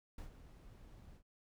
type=noise with ADSR envelope; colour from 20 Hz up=brown; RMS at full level=-45 dBFS; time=0.18-1.23 s; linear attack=4 ms; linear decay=110 ms; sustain=-12 dB; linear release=79 ms; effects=none